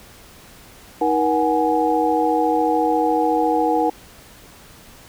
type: tone cluster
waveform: sine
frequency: 314.9 / 478.3 / 743 / 837 Hz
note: D#4 / A#4 / F#5 / G#5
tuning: +21 / +44 / +7 / +13 cents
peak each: -21 dBFS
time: 1.01-3.9 s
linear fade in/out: 5 ms
effects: pink hiss -45 dBFS RMS until 5.08 s